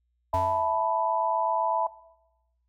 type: chord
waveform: sine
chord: E suspended fourth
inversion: none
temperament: equal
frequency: 659.3 / 880 / 987.8 Hz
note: E5 / A5 / B5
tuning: 0 / 0 / 0 cents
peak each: -27 dBFS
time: 0.33-1.87 s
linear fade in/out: 5 ms
type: tone with exponential decay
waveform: square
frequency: 90.6 Hz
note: F#2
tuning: 36 cents flat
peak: -29 dBFS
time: 0.34-0.94 s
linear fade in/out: 0 ms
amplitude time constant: 130 ms
effects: noise-tail reverb RT60 0.9 s tail -19 dB re dry + added 60 Hz sine -70 dBFS peak until 2.68 s